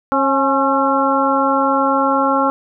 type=harmonic tone with a mistuned harmonic; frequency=270.8 Hz; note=C#4; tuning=40 cents flat; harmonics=1 / 2 / 3 / 4 / 5; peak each=-19 / -19 / -19 / -19 / -19 dBFS; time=0.12-2.5 s; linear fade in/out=0 ms; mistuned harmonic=3; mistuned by=+54 cents; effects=none